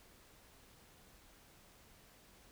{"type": "silence", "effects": ["pink hiss -63 dBFS RMS until 2.51 s"]}